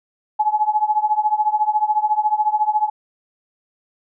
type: tone with tremolo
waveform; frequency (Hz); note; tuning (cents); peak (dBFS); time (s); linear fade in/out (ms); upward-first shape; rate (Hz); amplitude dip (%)
sine; 851; G#5; +42; -11; 0.39-2.9; 10; triangle; 14; 95
effects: none